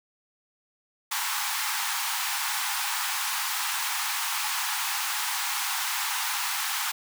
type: high-pass noise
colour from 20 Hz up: pink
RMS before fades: -29 dBFS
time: 1.11-6.92 s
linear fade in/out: 10 ms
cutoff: 790 Hz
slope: 96 dB/octave
effects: none